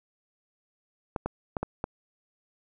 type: clicks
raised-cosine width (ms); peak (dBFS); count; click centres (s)
1; -15; 5; 1.162 / 1.26 / 1.568 / 1.63 / 1.841
effects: none